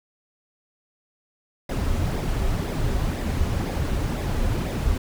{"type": "noise with flanger", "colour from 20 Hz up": "brown", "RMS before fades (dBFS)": -24, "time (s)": [1.69, 4.98], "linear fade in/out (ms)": 5, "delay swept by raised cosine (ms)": [0.68, 6.68], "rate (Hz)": 2, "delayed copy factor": -0.55, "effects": []}